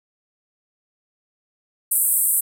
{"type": "band-pass noise", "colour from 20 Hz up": "pink", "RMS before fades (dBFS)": -19, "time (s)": [1.91, 2.41], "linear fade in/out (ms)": 10, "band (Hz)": [8200, 15000], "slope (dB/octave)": 96, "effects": []}